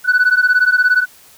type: beating tone pair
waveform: sine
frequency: 1480 / 1497 Hz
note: F#6 / F#6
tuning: 0 / +20 cents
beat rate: 17 Hz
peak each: -11 dBFS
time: 0.04-1.06 s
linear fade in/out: 50 ms
effects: tanh soft clip ceiling -6 dBFS + white hiss -45 dBFS RMS until 1.37 s